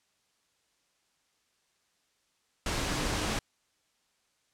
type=tone in noise; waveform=sine; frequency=301.9 Hz; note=D4; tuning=48 cents sharp; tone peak=-39 dBFS; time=2.91-3.26 s; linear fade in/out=2 ms; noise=pink; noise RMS=-31 dBFS; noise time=2.66-3.39 s; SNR=-11 dB; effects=white hiss -73 dBFS RMS until 4.53 s + low-pass 8000 Hz 12 dB/octave